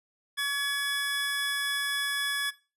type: tone pair together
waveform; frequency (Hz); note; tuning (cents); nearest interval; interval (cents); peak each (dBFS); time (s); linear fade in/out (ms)
25% pulse; 1133 / 1697.6; C#6 / G#6; +37 / +38; perfect fifth; 701; -34 / -24; 0.37-2.51; 20
effects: noise-tail reverb RT60 0.3 s tail -17 dB re dry + resampled to 32000 Hz